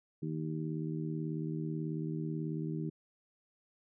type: harmonic tone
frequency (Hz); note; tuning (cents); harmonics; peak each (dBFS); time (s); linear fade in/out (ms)
78.3; D#2; +11; 2 / 3 / 4 / 5; -36 / -43 / -40 / -45; 0.22-2.9; 10
effects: none